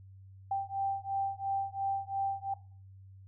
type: beating tone pair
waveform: sine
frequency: 784 / 786.9 Hz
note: G5 / G5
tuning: 0 / +6 cents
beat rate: 2.9 Hz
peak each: -34 / -34 dBFS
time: 0.51-2.54 s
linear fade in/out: 5 ms
effects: noise-tail reverb RT60 0.4 s tail -17 dB re dry + added 96 Hz sine -50 dBFS peak until 3.27 s